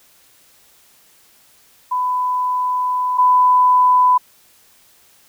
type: tone pair in turn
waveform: sine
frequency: 1000 / 1000 Hz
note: B5 / B5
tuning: +21 / +21 cents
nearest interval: unison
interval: 0 cents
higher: neither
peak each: -16 / -9 dBFS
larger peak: second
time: 1.91-3.18 / 3.18-4.18 s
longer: first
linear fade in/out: 10 ms
effects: white hiss -52 dBFS RMS until 5.28 s